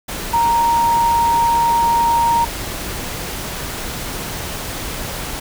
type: tone in noise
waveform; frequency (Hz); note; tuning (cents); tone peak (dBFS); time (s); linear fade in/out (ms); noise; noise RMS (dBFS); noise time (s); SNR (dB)
sine; 932.3; A#5; 0; -12; 0.33-2.45; 10; pink; -26; 0.08-5.4; +11
effects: none